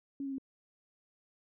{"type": "tone with pitch steps", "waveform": "sine", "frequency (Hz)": [277.2, 272.6, 268.1], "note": ["C#4", "C#4", "C4"], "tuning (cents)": [0, -29, 42], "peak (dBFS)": -35, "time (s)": [0.2, 0.383], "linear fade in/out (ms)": 2, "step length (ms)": 61, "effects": []}